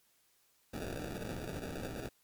white noise with sample-and-hold, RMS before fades -41 dBFS, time 0.73-2.09 s, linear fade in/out 10 ms, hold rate 1050 Hz, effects white hiss -71 dBFS RMS until 2.23 s + MP3 96 kbps

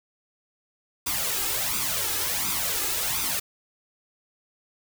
white noise with flanger, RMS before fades -27 dBFS, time 1.06-3.4 s, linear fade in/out 10 ms, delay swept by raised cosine 0.82 to 2.42 ms, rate 1.4 Hz, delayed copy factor +0.7, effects none

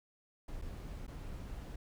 brown noise with dropouts, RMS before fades -44 dBFS, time 0.48-1.76 s, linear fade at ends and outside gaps 5 ms, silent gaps 0.616-0.62 / 1.067-1.078 s, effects none

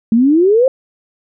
sine exponential sweep, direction up, 216.9 to 544 Hz, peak -7 dBFS, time 0.12-0.68 s, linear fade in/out 2 ms, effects none

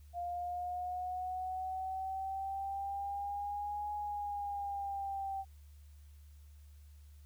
sine exponential two-way sweep, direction up then down, 698.5 to 833 to 776 Hz, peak -36 dBFS, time 0.13-5.45 s, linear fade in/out 50 ms, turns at 3.92 s, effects added 73 Hz sine -53 dBFS peak until 7.25 s + white hiss -71 dBFS RMS until 7.25 s

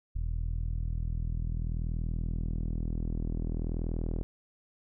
sawtooth tone with low-pass filter sweep, 40.5 Hz, E1, 30 cents flat, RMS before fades -32 dBFS, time 0.15-4.23 s, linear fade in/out 0 ms, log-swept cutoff 91 to 400 Hz, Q 1.2, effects none

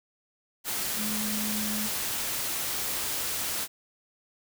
sine tone in noise, 212.7 Hz, G#3, 42 cents sharp, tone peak -32 dBFS, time 0.96-1.9 s, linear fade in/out 50 ms, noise white, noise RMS -31 dBFS, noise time 0.64-3.68 s, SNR -4 dB, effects none

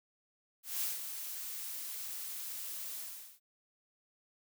blue noise with ADSR envelope, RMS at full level -34 dBFS, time 0.63-3.4 s, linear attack 190 ms, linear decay 160 ms, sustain -8 dB, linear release 440 ms, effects none

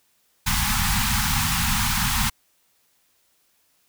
pink band-stop noise, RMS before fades -22 dBFS, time 0.46-2.3 s, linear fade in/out 10 ms, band 240 to 780 Hz, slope 96 dB/octave, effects white hiss -65 dBFS RMS until 3.88 s

